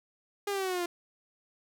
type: exponential sweep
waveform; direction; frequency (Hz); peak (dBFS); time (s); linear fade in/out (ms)
sawtooth; down; 410 to 343.9; -26; 0.47-0.86; 5
effects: none